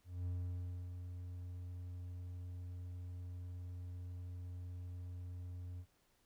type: tone with ADSR envelope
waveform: triangle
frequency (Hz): 89.2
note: F2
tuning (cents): +37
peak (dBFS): -35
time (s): 0.04-5.86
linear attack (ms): 220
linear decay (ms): 630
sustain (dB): -7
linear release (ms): 65
effects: pink hiss -75 dBFS RMS until 6.25 s